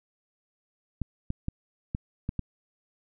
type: clicks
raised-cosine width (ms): 5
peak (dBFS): -17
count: 6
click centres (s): 1.017 / 1.304 / 1.484 / 1.949 / 2.291 / 2.393
effects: none